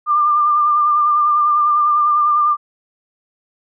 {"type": "tone with vibrato", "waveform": "sine", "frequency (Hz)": 1193, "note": "D6", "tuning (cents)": 27, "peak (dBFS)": -11, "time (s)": [0.06, 2.57], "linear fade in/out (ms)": 50, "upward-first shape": "sine", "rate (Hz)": 10, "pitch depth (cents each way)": 28, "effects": []}